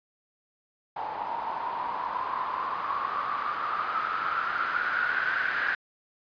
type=noise with low-pass filter sweep; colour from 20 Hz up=blue; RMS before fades=-30 dBFS; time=0.96-5.75 s; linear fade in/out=5 ms; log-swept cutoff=870 to 1600 Hz; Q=9.3; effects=resampled to 11025 Hz